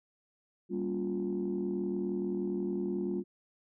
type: chord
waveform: sine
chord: G half-diminished seventh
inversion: none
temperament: just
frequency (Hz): 196 / 235.2 / 282.2 / 352.8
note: G3 / Bb3 / Db4 / F4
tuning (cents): 0 / +16 / +31 / +18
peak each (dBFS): -34 / -39 / -39 / -33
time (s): 0.69-3.24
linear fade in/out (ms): 50
effects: tanh soft clip ceiling -24 dBFS